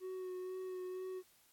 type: tone with vibrato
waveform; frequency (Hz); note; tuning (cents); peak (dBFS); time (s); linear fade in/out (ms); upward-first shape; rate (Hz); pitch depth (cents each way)
triangle; 370; F#4; 0; -39; 0-1.23; 50; sine; 2.1; 18
effects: white hiss -69 dBFS RMS until 1.52 s + AAC 64 kbps